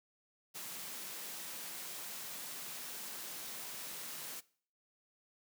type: high-pass noise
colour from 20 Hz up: white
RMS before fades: -45 dBFS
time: 0.54-4.41 s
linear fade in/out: 20 ms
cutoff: 130 Hz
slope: 48 dB/octave
effects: noise-tail reverb RT60 0.5 s tail -21 dB re dry